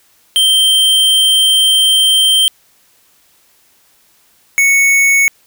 square tone pair in turn, 3136 / 2215 Hz, G7 / C#7, 0 / -2 cents, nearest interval tritone, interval 602 cents, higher first, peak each -8 dBFS, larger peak neither, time 0.36-2.48 / 4.58-5.28 s, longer first, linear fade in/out 0 ms, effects white hiss -52 dBFS RMS until 5.46 s

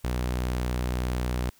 sawtooth tone, 61.74 Hz, B1, in tune, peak -22 dBFS, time 0.04-1.5 s, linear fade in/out 5 ms, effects white hiss -60 dBFS RMS until 1.59 s

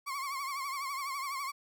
35% pulse tone with vibrato, 1100 Hz, C#6, 14 cents flat, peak -33 dBFS, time 0.06-1.52 s, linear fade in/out 20 ms, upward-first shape triangle, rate 12 Hz, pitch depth 100 cents each way, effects none

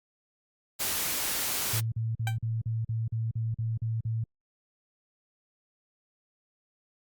white noise, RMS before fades -30 dBFS, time 0.79-1.81 s, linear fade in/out 20 ms
sine tone bursts, 112.8 Hz, A2, 44 cents sharp, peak -27 dBFS, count 11, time 1.73-4.24 s, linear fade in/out 5 ms, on 190 ms, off 42 ms
15% pulse tone with exponential decay, 779 Hz, G5, 11 cents flat, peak -22 dBFS, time 2.27-2.37 s, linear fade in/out 2 ms, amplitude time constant 21 ms
effects Opus 48 kbps

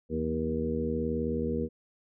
harmonic tone with a mistuned harmonic, 78.9 Hz, D#2, 25 cents sharp, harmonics 1 / 2 / 3 / 4 / 5 / 6, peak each -36 / -37 / -32 / -39 / -36 / -33 dBFS, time 0.09-1.69 s, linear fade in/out 50 ms, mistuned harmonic 2, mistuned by +65 cents, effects none

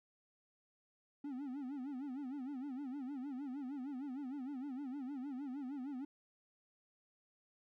triangle tone with vibrato, 270 Hz, C#4, 45 cents flat, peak -39 dBFS, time 1.24-6.05 s, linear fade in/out 5 ms, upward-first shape sine, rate 6.5 Hz, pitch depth 150 cents each way, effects none

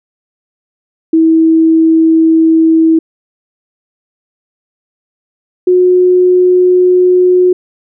sine tone pair in turn, 323.5 / 363.1 Hz, E4 / F#4, -32 / -33 cents, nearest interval major second, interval 199 cents, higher second, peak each -4 dBFS, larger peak neither, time 1.13-2.99 / 5.67-7.53 s, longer neither, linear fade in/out 5 ms, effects none

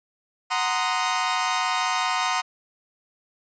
sawtooth chord, C half-diminished seventh, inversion second, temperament equal with one note detuned, 740 / 932.3 / 1037.5 / 1244.5 Hz, Gb5 / Bb5 / C6 / Eb6, 0 / 0 / -15 / 0 cents, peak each -24 dBFS, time 0.5-2.42 s, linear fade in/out 20 ms, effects resampled to 16000 Hz

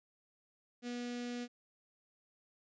sawtooth tone with notch filter, 242.5 Hz, B3, 31 cents flat, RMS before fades -41 dBFS, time 0.82-1.48 s, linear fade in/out 50 ms, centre 1000 Hz, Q 1.1, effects resampled to 16000 Hz

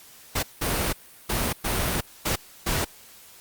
pink noise bursts at uneven times, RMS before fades -25 dBFS, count 6, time 0.35-0.43 / 0.61-0.93 / 1.29-1.53 / 1.64-2.01 / 2.25-2.36 / 2.66-2.85 s, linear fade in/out 10 ms, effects white hiss -49 dBFS RMS until 3.4 s + Opus 48 kbps

